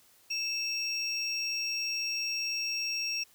triangle tone pair together, 2637 / 5582 Hz, E7 / F8, 0 / -2 cents, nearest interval octave + minor second, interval 1298 cents, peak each -33 / -31 dBFS, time 0.3-3.24 s, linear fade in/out 10 ms, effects white hiss -62 dBFS RMS until 3.34 s

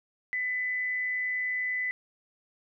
sine tone with amplitude modulation, 2000 Hz, B6, 21 cents sharp, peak -26 dBFS, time 0.33-1.91 s, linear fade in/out 0 ms, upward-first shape sine, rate 191 Hz, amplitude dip 35%, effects none

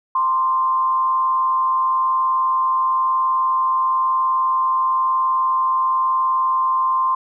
sine tone with frequency modulation, 1046.5 Hz, C6, in tune, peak -15 dBFS, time 0.15-7.15 s, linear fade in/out 5 ms, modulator 135 Hz, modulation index 0.35, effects none

